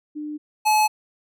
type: tone pair in turn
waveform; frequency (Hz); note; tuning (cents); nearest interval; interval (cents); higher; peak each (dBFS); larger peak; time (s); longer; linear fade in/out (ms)
sine / square; 300 / 856.4; D4 / A5; +37 / -47; octave + tritone; 1816; second; -28 / -16; second; 0.15-0.38 / 0.65-0.88; neither; 20
effects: none